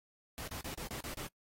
pink noise bursts, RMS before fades -43 dBFS, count 7, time 0.38-1.269 s, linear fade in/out 0 ms, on 97 ms, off 35 ms, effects noise-tail reverb RT60 0.1 s tail -21 dB re dry + AAC 48 kbps

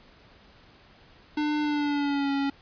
square tone with pitch glide, 299.5 to 277.8 Hz, D4 to C#4, +34 to +4 cents, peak -25 dBFS, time 1.37-2.5 s, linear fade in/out 5 ms, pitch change -130 cents, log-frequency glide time 1.6-2.31 s, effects pink hiss -55 dBFS RMS until 2.61 s + resampled to 11025 Hz

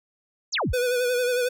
sine exponential sweep, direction down, 7730 to 34.65 Hz, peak -22 dBFS, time 0.52-0.74 s, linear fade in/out 20 ms
square tone with vibrato, 494.4 Hz, B4, 2 cents sharp, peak -22 dBFS, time 0.73-1.49 s, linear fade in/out 10 ms, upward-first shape sine, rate 11 Hz, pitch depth 41 cents each way
effects none

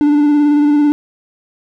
triangle tone with vibrato, 293.7 Hz, D4, in tune, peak -6 dBFS, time 0.01-0.92 s, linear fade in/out 0 ms, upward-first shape square, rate 18 Hz, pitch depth 20 cents each way, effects none

